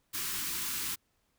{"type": "band-stop noise", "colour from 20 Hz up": "white", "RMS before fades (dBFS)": -35, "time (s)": [0.13, 0.96], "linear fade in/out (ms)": 20, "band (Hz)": [390, 960], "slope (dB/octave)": 48, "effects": ["pink hiss -75 dBFS RMS until 1.38 s"]}